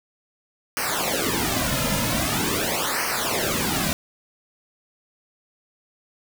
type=noise with flanger; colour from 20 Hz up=pink; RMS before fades=-24 dBFS; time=0.77-3.93 s; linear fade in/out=0 ms; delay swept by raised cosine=0.27 to 2.67 ms; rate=0.44 Hz; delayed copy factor=-0.95; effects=none